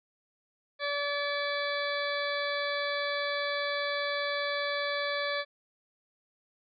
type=harmonic tone; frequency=575 Hz; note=D5; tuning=37 cents flat; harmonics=1 / 2 / 3 / 4 / 6 / 7 / 8; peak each=-33 / -37 / -35 / -38 / -40 / -41 / -43 dBFS; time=0.79-5.45 s; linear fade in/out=50 ms; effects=none